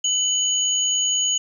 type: tone pair together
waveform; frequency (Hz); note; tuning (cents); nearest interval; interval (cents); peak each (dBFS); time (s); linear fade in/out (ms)
sine; 2991 / 6715; F#7 / G#8; +18 / +18; octave + major second; 1400; -21; 0.04-1.38; 5
effects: 9-bit

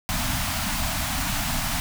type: band-stop noise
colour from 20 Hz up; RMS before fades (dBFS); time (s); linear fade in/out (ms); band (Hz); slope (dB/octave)
pink; -26; 0.09-1.8; 0; 290 to 620; 96
effects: none

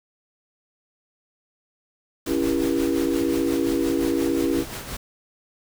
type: noise with tremolo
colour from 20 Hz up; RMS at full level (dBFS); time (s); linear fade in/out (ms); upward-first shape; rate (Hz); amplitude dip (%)
pink; -32; 2.26-4.97; 5; sine; 5.7; 50
type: chord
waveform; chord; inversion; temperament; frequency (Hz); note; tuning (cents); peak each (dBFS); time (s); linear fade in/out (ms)
sine; C# diminished seventh; none; just; 277.2 / 332.6 / 399.1 / 479; C#4 / E4 / G4 / Bb4; 0 / +16 / +31 / +47; -24 / -23 / -28 / -29; 2.26-4.65; 50
effects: none

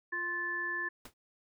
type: harmonic tone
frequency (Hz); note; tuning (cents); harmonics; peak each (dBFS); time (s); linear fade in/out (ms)
349.2; F4; 0; 1 / 3 / 5; -45 / -42 / -33; 0.12-0.89; 10
type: noise with exponential decay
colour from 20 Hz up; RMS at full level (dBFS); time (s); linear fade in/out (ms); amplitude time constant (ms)
pink; -43; 1.05-1.14; 5; 19
effects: none

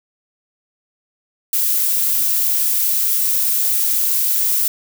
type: noise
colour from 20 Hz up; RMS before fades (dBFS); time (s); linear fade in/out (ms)
violet; -17; 1.53-4.68; 2
effects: none

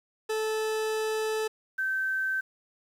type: tone pair in turn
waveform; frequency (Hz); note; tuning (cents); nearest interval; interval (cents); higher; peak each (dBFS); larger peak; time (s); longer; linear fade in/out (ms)
40% pulse / sine; 436 / 1546.6; A4 / G6; -16 / -24; octave + minor seventh; 2192; second; -26; neither; 0.29-1.48 / 1.78-2.41; first; 10
effects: low-pass 12000 Hz 12 dB/octave + 9-bit

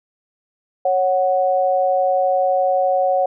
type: tone pair together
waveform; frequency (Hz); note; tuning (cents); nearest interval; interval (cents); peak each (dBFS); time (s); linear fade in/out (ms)
sine; 551.7 / 740; C#5 / F#5; -8 / 0; perfect fourth; 508; -17; 0.85-3.26; 5
effects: none

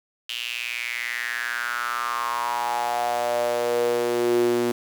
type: tone with high-pass filter sweep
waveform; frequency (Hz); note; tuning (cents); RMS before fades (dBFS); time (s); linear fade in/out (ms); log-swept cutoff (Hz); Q
sawtooth; 120; B2; -49; -25; 0.29-4.72; 5; 3000 to 300; 6.2
effects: 7-bit

